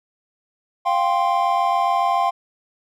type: chord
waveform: triangle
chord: F suspended second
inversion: none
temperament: just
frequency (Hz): 698.5 / 785.8 / 1047.7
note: F5 / G5 / C6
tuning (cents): 0 / +4 / +2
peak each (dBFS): -19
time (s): 0.85-2.31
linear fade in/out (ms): 20
effects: none